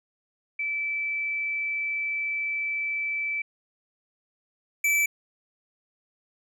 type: tone pair in turn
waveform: sine / square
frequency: 2317 / 2317 Hz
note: D7 / D7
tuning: -24 / -24 cents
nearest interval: unison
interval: 0 cents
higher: neither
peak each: -26 / -21 dBFS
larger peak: second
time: 0.59-3.42 / 4.84-5.06 s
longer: first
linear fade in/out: 5 ms
effects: none